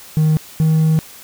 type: tone pair in turn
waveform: triangle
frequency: 155.56 / 158.1 Hz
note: D#3 / D#3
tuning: 0 / +28 cents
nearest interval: unison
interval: 28 cents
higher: second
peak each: -8 dBFS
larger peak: neither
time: 0.17-0.37 / 0.6-0.99 s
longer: second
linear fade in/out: 0 ms
effects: tanh soft clip ceiling -4 dBFS + white hiss -39 dBFS RMS until 1.23 s